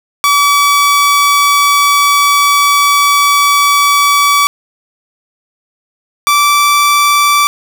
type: tone pair in turn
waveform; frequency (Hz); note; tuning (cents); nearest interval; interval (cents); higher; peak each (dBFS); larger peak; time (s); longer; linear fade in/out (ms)
sawtooth; 1145 / 1162.3; D6 / D6; -44 / -18; unison; 26; second; -3; neither; 0.24-4.47 / 6.27-7.47; first; 0
effects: none